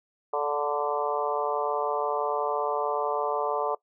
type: harmonic tone with a mistuned harmonic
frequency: 146.1 Hz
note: D3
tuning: 9 cents flat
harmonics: 3 / 4 / 5 / 6 / 7 / 8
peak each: -30 / -31 / -32 / -33 / -33 / -34 dBFS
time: 0.33-3.75 s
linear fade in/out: 5 ms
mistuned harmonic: 6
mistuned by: +21 cents
effects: noise-tail reverb RT60 0.1 s tail -21 dB re dry